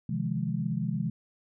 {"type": "chord", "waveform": "sine", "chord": "F minor seventh", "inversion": "second", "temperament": "just", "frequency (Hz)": [130.96, 157.15, 174.61, 209.5], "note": ["C3", "Eb3", "F3", "Ab3"], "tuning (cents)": [2, 18, 0, 15], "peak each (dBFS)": -33, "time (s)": [0.09, 1.1], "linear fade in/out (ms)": 5, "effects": []}